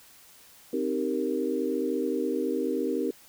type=chord; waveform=sine; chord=C minor seventh; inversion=none; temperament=equal; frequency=261.6 / 311.1 / 392 / 466.2 Hz; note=C4 / Eb4 / G4 / Bb4; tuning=0 / 0 / 0 / 0 cents; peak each=-31 dBFS; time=0.73-3.11 s; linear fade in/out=5 ms; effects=white hiss -54 dBFS RMS until 3.28 s